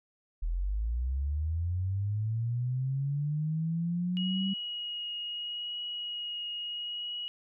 sine linear sweep, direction up, 38.89 to 196 Hz, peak -28 dBFS, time 0.42-4.54 s, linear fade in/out 10 ms
sine tone with vibrato, 2893 Hz, F#7, 40 cents flat, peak -34 dBFS, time 4.17-7.28 s, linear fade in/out 0 ms, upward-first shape triangle, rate 0.75 Hz, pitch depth 12 cents each way
effects none

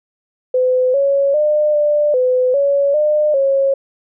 sine tone with pitch steps, 508 / 556 / 602 / 593 / 506 / 562 / 603 / 546 Hz, B4 / C#5 / D5 / D5 / B4 / C#5 / D5 / C#5, +49 / +5 / +43 / +17 / +42 / +24 / +46 / -26 cents, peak -11 dBFS, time 0.54-3.74 s, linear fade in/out 5 ms, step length 400 ms, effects none

